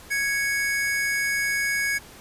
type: tone pair together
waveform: square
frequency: 1661.2 / 2220 Hz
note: G#6 / C#7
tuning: 0 / +2 cents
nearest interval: perfect fourth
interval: 502 cents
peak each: -26 dBFS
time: 0.1-1.99 s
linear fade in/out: 20 ms
effects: pink hiss -46 dBFS RMS until 2.2 s + resampled to 32000 Hz